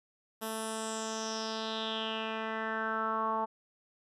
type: tone with low-pass filter sweep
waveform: 10% pulse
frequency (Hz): 221.2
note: A3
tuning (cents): +9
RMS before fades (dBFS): -35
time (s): 0.41-3.46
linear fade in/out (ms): 20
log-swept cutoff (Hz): 12000 to 950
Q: 5
effects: none

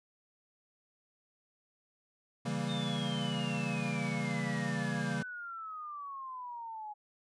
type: chord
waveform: square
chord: C# diminished seventh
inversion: none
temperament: equal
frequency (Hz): 138.59 / 164.81 / 196 / 233.1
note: C#3 / E3 / G3 / Bb3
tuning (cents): 0 / 0 / 0 / 0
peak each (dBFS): -39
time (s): 2.45-5.23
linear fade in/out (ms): 10
type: exponential sweep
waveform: sine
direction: down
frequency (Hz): 3685 to 830.6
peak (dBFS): -40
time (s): 2.68-6.94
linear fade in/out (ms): 20
effects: resampled to 22050 Hz

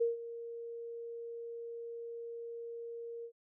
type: tone with ADSR envelope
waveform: sine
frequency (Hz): 466.2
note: A#4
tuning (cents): 0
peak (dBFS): -26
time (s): 0-3.32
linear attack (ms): 15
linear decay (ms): 150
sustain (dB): -15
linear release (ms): 75
effects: none

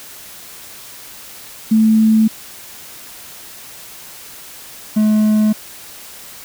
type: tone pair in turn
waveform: sine / triangle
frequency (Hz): 219.6 / 214.1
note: A3 / A3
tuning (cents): -3 / -47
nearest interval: unison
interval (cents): 44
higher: first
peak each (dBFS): -8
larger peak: neither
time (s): 1.71-2.28 / 4.96-5.53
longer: neither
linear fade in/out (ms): 10
effects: white hiss -36 dBFS RMS until 6.44 s

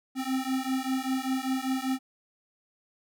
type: beating tone pair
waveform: square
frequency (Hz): 259.7 / 264.8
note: C4 / C4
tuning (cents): -13 / +21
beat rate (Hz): 5.1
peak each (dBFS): -31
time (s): 0.15-1.99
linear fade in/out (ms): 50
effects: none

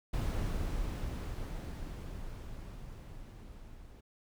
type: noise with level ramp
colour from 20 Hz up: brown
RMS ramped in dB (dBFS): -32 to -52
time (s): 0.13-4.01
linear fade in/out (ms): 10
effects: none

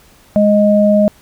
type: tone pair together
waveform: sine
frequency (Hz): 207.7 / 622.4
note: G#3 / D#5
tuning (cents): 0 / 0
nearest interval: octave + perfect fifth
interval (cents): 1900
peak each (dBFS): -10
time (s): 0.36-1.08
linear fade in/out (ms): 0
effects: pink hiss -47 dBFS RMS until 1.21 s

